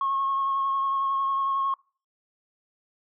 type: tone with vibrato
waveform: sine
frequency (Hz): 1089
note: C#6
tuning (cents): -31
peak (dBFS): -22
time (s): 0.01-1.74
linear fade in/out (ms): 2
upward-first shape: triangle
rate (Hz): 11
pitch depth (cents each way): 21
effects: noise-tail reverb RT60 0.4 s tail -26 dB re dry + tanh soft clip ceiling -18 dBFS